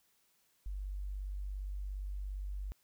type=tone; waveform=sine; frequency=48.66 Hz; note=G1; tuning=12 cents flat; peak=-37 dBFS; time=0.66-2.72 s; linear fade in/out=0 ms; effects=white hiss -73 dBFS RMS until 2.83 s